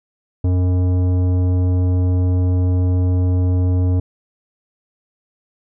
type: tone with tanh clipping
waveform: sine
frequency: 90.7 Hz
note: F#2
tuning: 34 cents flat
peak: -15 dBFS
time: 0.44-4 s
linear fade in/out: 5 ms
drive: 13 dB
effects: none